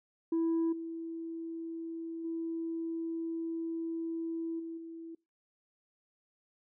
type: tone with level steps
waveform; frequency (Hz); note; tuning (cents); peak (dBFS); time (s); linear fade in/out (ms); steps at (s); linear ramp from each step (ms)
sine; 329.6; E4; 0; -25 / -37 / -33 / -38 / -42; 0.32-5.15; 5; 0.72 / 2.24 / 4.59 / 4.77; 10
effects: noise-tail reverb RT60 0.3 s tail -26 dB re dry + tanh soft clip ceiling -26 dBFS